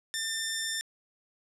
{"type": "tone", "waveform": "10% pulse", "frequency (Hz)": 1792, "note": "A6", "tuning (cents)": 31, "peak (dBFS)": -21, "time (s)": [0.14, 0.81], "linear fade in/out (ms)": 0, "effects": ["low-pass 10000 Hz 12 dB/octave"]}